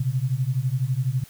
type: beating tone pair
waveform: sine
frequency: 123.47 / 135.47 Hz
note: B2 / C#3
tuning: 0 / -39 cents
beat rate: 12 Hz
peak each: -24 dBFS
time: 0-1.24 s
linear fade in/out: 5 ms
effects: white hiss -50 dBFS RMS until 1.29 s